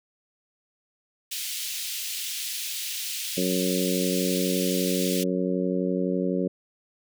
pink high-pass noise, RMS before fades -32 dBFS, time 1.31-5.24 s, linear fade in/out 10 ms, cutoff 2700 Hz, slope 24 dB/octave
harmonic tone, 91.9 Hz, F#2, 11 cents flat, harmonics 2 / 3 / 4 / 5 / 6, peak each -27 / -29 / -30 / -31 / -32 dBFS, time 3.37-6.48 s, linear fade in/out 5 ms
effects none

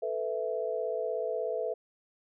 sine chord, A suspended second, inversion none, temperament equal with one note detuned, 440 / 496.5 / 659.3 Hz, A4 / B4 / E5, 0 / +9 / 0 cents, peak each -34 dBFS, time 0.02-1.74 s, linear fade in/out 10 ms, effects none

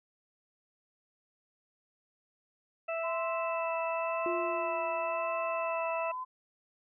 harmonic tone, 659.3 Hz, E5, in tune, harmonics 1 / 2 / 3 / 4, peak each -33 / -40 / -49 / -39 dBFS, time 2.88-6.12 s, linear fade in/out 10 ms
sine tone with vibrato, 1017 Hz, C6, 50 cents flat, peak -35 dBFS, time 3.03-6.25 s, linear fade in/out 20 ms, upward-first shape sine, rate 0.95 Hz, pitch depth 44 cents each way
sine tone with exponential decay, 349.2 Hz, F4, in tune, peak -31 dBFS, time 4.26-6.01 s, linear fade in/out 1 ms, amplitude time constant 380 ms
effects none

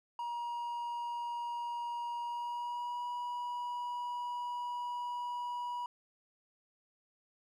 triangle tone with pitch glide, 951 to 970.4 Hz, A#5 to B5, +34 to -31 cents, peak -34 dBFS, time 0.19-5.86 s, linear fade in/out 2 ms, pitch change +35 cents, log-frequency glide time 2.22-3.07 s, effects none

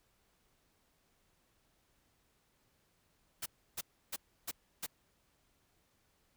white noise bursts, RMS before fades -39 dBFS, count 5, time 3.42-4.865 s, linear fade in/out 10 ms, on 41 ms, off 310 ms, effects pink hiss -74 dBFS RMS until 6.36 s

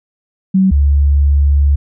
sine tone pair in turn, 190 / 71.17 Hz, F#3 / C#2, +46 / +46 cents, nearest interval octave + perfect fourth, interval 1700 cents, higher first, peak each -7 dBFS, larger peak neither, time 0.54-0.71 / 0.71-1.76 s, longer second, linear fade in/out 10 ms, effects none

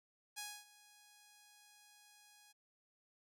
5% pulse tone with ADSR envelope, 830.6 Hz, G#5, in tune, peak -31 dBFS, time 0.36-2.53 s, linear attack 24 ms, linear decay 260 ms, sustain -20 dB, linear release 19 ms, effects none

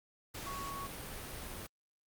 sine tone in noise, 1112 Hz, C#6, 5 cents sharp, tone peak -41 dBFS, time 0.46-0.87 s, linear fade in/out 10 ms, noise pink, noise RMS -44 dBFS, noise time 0.34-1.67 s, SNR 0 dB, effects Opus 48 kbps

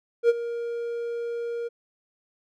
triangle tone with ADSR envelope, 470 Hz, A#4, 14 cents sharp, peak -11 dBFS, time 0.23-1.69 s, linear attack 61 ms, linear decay 32 ms, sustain -15 dB, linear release 21 ms, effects none

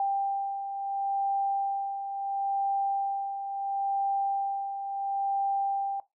sine beating tone pair, 790 / 790.73 Hz, G5 / G5, +13 / +15 cents, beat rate 0.73 Hz, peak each -35 / -27 dBFS, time 0-6 s, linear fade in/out 2 ms, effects noise-tail reverb RT60 0.2 s tail -18 dB re dry

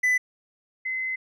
triangle / sine tone pair in turn, 2000 / 2048 Hz, B6 / C7, +21 / -38 cents, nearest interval unison, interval 41 cents, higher second, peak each -17 / -26 dBFS, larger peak first, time 0.03-0.18 / 0.85-1.16 s, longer second, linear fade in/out 10 ms, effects none

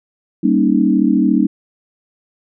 sine chord, Eb dominant seventh, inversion first, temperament equal, 196 / 233.1 / 277.2 / 311.1 Hz, G3 / Bb3 / Db4 / Eb4, 0 / 0 / 0 / 0 cents, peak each -16 dBFS, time 0.43-1.47 s, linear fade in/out 10 ms, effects none

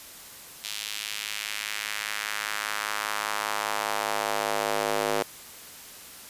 square tone with high-pass filter sweep, 52.5 Hz, G#1, 19 cents sharp, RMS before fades -30 dBFS, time 0.64-5.23 s, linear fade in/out 0 ms, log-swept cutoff 3400 to 470 Hz, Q 1.4, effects white hiss -45 dBFS RMS until 6.29 s + resampled to 32000 Hz

